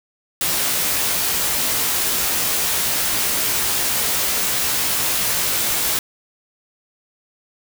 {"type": "noise with comb filter", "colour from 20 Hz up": "white", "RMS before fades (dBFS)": -20, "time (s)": [0.41, 5.99], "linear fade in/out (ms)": 2, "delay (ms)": 17, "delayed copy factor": 0.6, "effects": []}